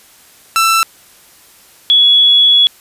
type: tone pair in turn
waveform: sawtooth / sine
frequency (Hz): 1333 / 3376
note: E6 / G#7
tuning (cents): +19 / +28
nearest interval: octave + major third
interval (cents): 1609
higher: second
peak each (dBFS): -5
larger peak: neither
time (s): 0.56-0.83 / 1.9-2.67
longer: second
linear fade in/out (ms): 0
effects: white hiss -44 dBFS RMS until 2.8 s + resampled to 32000 Hz

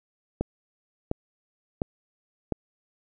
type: click train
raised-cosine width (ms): 2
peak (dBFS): -12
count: 4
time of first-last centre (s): 0.41-2.523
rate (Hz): 1.42
effects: none

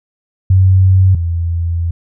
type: tone pair in turn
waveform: sine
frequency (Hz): 94.1 / 84.58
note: F#2 / E2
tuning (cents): +30 / +45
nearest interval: major second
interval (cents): 185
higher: first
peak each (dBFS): -5 / -13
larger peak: first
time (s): 0.5-1.15 / 1.15-1.91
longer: second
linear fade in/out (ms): 5
effects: none

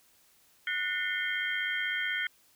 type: tone cluster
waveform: sine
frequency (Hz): 1465 / 1810 / 2057 / 2153 / 3176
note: F#6 / A6 / C7 / C7 / G7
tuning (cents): -18 / +48 / -30 / +49 / +22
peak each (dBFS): -34 / -35 / -36 / -36 / -38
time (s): 0.67-2.27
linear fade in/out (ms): 2
effects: white hiss -64 dBFS RMS until 2.55 s

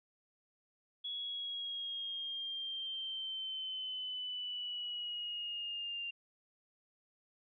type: linear sweep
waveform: sine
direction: down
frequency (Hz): 3363 to 2784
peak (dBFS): -38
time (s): 1.04-6.11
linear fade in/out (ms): 10
effects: none

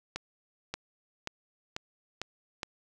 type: accelerating click train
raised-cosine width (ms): 0.2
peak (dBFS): -17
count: 6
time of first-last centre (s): 0.16-2.632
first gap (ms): 580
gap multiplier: 0.92
effects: none

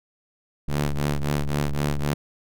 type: ring-modulated tone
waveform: sawtooth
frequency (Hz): 73.42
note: D2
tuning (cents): 0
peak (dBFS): -15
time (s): 0.68-2.14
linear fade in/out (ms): 5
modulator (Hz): 71.5
effects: none

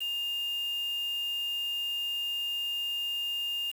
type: tone with quantisation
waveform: sine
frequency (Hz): 2816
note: F7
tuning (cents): +14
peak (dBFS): -30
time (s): 0-3.72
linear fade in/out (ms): 20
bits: 7
effects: none

